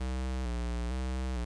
square tone with vibrato, 61.74 Hz, B1, in tune, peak -32 dBFS, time 0-1.45 s, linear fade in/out 10 ms, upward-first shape square, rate 1.1 Hz, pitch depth 65 cents each way, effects resampled to 22050 Hz + 10-bit

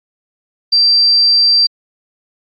sine tone, 4700 Hz, D8, 1 cent sharp, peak -7 dBFS, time 0.72-1.67 s, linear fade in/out 10 ms, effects AAC 64 kbps

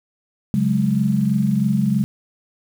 sine chord, C# suspended fourth, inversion none, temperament just, 138.59 / 184.79 / 207.9 Hz, C#3 / F#3 / G#3, 0 / -2 / +2 cents, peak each -21 / -21 / -18 dBFS, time 0.54-2.04 s, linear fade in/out 0 ms, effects 7-bit

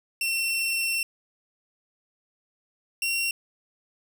sawtooth tone pair in turn, 2709 / 2740 Hz, E7 / F7, +47 / -34 cents, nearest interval unison, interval 19 cents, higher second, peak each -21 dBFS, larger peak neither, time 0.21-1.03 / 3.02-3.31 s, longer first, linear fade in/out 2 ms, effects none

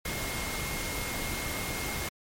sine tone in noise, 2141 Hz, C7, 39 cents sharp, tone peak -39 dBFS, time 0.05-2.09 s, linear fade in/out 5 ms, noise pink, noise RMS -34 dBFS, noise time 0.05-2.09 s, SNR -8 dB, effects MP3 64 kbps

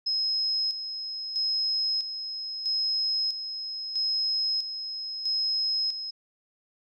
sine tone with tremolo, 5130 Hz, E8, 48 cents flat, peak -24 dBFS, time 0.06-6.11 s, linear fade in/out 10 ms, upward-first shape square, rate 0.77 Hz, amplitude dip 60%, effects none

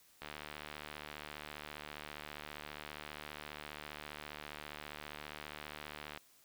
click train, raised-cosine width 0.3 ms, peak -28 dBFS, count 447, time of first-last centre 0.22-6.175 s, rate 74.9 Hz, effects white hiss -66 dBFS RMS until 6.44 s

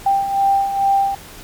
sine beating tone pair, 787 / 789.3 Hz, G5 / G5, +7 / +12 cents, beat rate 2.3 Hz, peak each -21 / -14 dBFS, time 0.06-1.15 s, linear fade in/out 5 ms, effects pink hiss -38 dBFS RMS until 1.43 s + MP3 96 kbps

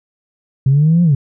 sine linear two-way sweep, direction up then down, 130 to 177 to 130 Hz, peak -7 dBFS, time 0.66-1.15 s, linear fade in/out 5 ms, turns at 1.03 s, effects tanh soft clip ceiling -4 dBFS

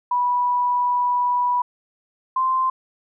sine tone pair in turn, 981 / 1041.5 Hz, B5 / C6, -12 / -8 cents, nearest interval minor second, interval 104 cents, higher second, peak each -17 dBFS, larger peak neither, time 0.11-1.62 / 2.36-2.7 s, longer first, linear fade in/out 5 ms, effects none

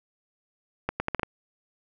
accelerating click train, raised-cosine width 0.5 ms, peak -11 dBFS, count 6, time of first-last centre 0.89-1.232 s, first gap 110 ms, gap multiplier 0.76, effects none

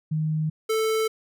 sine / square tone pair in turn, 155.7 / 440.4 Hz, D#3 / A4, +2 / +2 cents, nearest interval octave + tritone, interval 1800 cents, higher second, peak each -22 dBFS, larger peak neither, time 0.11-0.5 / 0.69-1.08 s, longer neither, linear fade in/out 10 ms, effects none

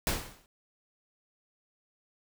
pink noise with exponential decay, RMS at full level -26 dBFS, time 0.07-0.46 s, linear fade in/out 1 ms, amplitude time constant 83 ms, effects none

